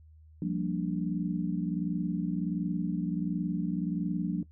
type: chord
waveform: sine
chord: G minor seventh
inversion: third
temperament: equal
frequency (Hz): 174.61 / 196 / 233.1 / 293.7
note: F3 / G3 / Bb3 / D4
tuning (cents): 0 / 0 / 0 / 0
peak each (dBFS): -31 / -35 / -37 / -34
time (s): 0.42-4.43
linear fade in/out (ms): 2
effects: noise-tail reverb RT60 0.1 s tail -18 dB re dry + added 78 Hz sine -52 dBFS peak until 4.51 s